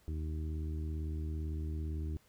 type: harmonic tone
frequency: 77.8 Hz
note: D#2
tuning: in tune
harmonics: 1 / 2 / 3 / 4 / 5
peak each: -35 / -46 / -51 / -47 / -53 dBFS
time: 0.08-2.17 s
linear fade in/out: 0 ms
effects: pink hiss -68 dBFS RMS until 2.28 s